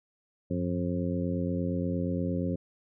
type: harmonic tone with a mistuned harmonic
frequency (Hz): 88.6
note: F2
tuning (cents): +25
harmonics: 1 / 2 / 3 / 4 / 5 / 6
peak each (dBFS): -34 / -31 / -33 / -39 / -40 / -37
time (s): 0.5-2.56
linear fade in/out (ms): 10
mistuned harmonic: 1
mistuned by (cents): +100
effects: none